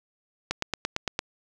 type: click train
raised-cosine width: 0.2 ms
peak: -9 dBFS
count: 7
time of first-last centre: 0.51-1.191 s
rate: 8.81 Hz
effects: none